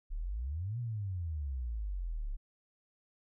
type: exponential two-way sweep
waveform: sine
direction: up then down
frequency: 32.96 to 123.47 to 32.96 Hz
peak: -34 dBFS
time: 0.1-2.37 s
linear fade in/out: 20 ms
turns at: 0.79 s
effects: none